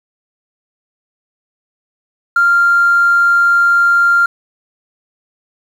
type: tone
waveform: triangle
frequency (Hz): 1392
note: F6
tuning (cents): -6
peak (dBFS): -4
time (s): 2.36-4.26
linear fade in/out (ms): 5
effects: tanh soft clip ceiling -5 dBFS + 7-bit